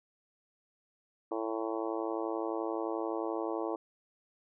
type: harmonic tone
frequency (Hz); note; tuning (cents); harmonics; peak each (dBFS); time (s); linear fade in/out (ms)
111.5; A2; +23; 3 / 4 / 5 / 6 / 7 / 8 / 9 / 10; -36 / -38 / -40 / -42 / -43 / -44 / -45 / -46; 1.31-3.76; 5
effects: none